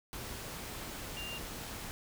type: tone in noise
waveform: sine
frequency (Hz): 2794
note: F7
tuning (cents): 0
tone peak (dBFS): -41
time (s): 1.17-1.38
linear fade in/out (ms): 0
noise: pink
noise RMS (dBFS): -43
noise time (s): 0.13-1.91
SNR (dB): -1
effects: none